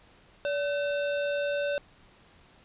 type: tone with sample-and-hold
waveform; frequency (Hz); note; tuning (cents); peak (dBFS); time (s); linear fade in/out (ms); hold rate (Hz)
sine; 575; D5; -37; -26; 0.45-1.78; 0; 2100
effects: pink hiss -58 dBFS RMS until 2.64 s + resampled to 8000 Hz